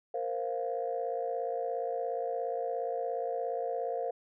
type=chord; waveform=sine; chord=Bb suspended second; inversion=none; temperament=equal; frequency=466.2 / 523.3 / 698.5 Hz; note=Bb4 / C5 / F5; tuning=0 / 0 / 0 cents; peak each=-35 / -35 / -35 dBFS; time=0.14-4.11 s; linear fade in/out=5 ms; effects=tanh soft clip ceiling -22 dBFS